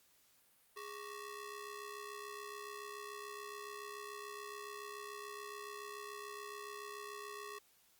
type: ring-modulated tone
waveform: sawtooth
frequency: 759 Hz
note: F#5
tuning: 44 cents sharp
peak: -39 dBFS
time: 0.76-7.59 s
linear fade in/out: 10 ms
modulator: 346 Hz
effects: white hiss -70 dBFS RMS until 7.99 s + Opus 48 kbps